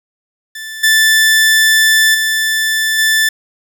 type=tone with level steps; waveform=sawtooth; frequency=1760 Hz; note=A6; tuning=in tune; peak=-21 / -4 / -9 / -6 dBFS; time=0.55-3.29 s; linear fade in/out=5 ms; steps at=0.83 / 2.14 / 2.98 s; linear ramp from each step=10 ms; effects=7-bit